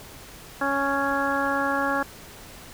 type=harmonic tone; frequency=277.5 Hz; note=C#4; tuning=2 cents sharp; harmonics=1 / 2 / 3 / 4 / 5 / 6; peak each=-29 / -29 / -29 / -29 / -29 / -29 dBFS; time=0.61-2.03 s; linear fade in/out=5 ms; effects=pink hiss -44 dBFS RMS until 2.73 s